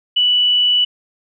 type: tone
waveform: sine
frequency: 2960 Hz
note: F#7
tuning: in tune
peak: -11 dBFS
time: 0.16-0.85 s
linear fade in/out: 10 ms
effects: none